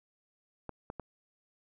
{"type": "clicks", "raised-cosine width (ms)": 1, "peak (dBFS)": -25, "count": 3, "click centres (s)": [0.693, 0.901, 0.997], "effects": []}